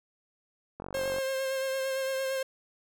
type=click train; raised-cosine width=1 ms; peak=-25 dBFS; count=19; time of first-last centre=0.8-1.185 s; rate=46.8 Hz
type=tone with vibrato; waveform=45% pulse; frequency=532 Hz; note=C5; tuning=29 cents sharp; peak=-29 dBFS; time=0.94-2.43 s; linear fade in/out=5 ms; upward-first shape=sine; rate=8.8 Hz; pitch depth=20 cents each way
effects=none